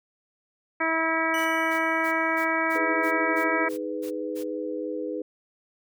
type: harmonic tone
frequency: 324.1 Hz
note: E4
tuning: 29 cents flat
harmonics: 1 / 2 / 3 / 4 / 5 / 6 / 7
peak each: -30 / -30 / -30 / -30 / -30 / -30 / -30 dBFS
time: 0.8-3.69 s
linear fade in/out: 10 ms
type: tone with exponential decay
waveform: sawtooth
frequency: 2960 Hz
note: F#7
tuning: in tune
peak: -31 dBFS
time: 1.34-2.82 s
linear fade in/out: 2 ms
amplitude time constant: 320 ms
type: noise bursts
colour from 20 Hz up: white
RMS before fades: -45 dBFS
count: 10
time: 1.37-4.44 s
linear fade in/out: 20 ms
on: 91 ms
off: 240 ms
type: chord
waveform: sine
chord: G# minor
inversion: second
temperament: just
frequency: 311.5 / 415.3 / 498.4 Hz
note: D#4 / G#4 / B4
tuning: +2 / 0 / +16 cents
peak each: -32 / -34 / -32 dBFS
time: 2.75-5.22 s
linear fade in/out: 5 ms
effects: none